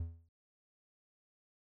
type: tone with exponential decay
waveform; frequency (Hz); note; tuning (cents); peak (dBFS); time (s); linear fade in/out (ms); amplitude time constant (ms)
triangle; 83.2; E2; +17; -31; 0-0.29; 5; 63
effects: none